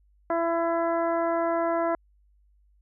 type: harmonic tone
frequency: 334.9 Hz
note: E4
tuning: 27 cents sharp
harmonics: 1 / 2 / 3 / 4 / 5 / 6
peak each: -29 / -25 / -31 / -34 / -40 / -44 dBFS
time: 0.3-1.95 s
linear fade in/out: 2 ms
effects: added 50 Hz sine -59 dBFS peak until 2.81 s